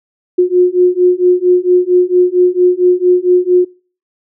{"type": "beating tone pair", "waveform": "sine", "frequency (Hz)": [358.1, 362.5], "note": ["F4", "F#4"], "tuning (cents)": [43, -35], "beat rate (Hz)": 4.4, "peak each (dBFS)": -10, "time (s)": [0.38, 3.65], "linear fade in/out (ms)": 10, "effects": ["noise-tail reverb RT60 0.4 s tail -24 dB re dry"]}